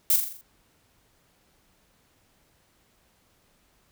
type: noise with echo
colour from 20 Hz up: violet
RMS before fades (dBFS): -20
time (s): 0.1-0.16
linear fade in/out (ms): 2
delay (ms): 42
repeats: 6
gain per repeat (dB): -5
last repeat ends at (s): 0.412
effects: pink hiss -65 dBFS RMS until 3.91 s